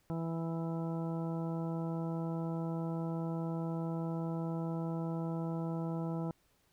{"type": "harmonic tone", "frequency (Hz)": 164.81, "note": "E3", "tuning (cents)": 0, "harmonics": [1, 2, 3, 4, 5, 6, 8], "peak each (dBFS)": [-35, -41, -45, -47, -49, -51, -53], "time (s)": [0.1, 6.31], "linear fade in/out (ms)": 0, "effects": ["pink hiss -72 dBFS RMS until 6.72 s"]}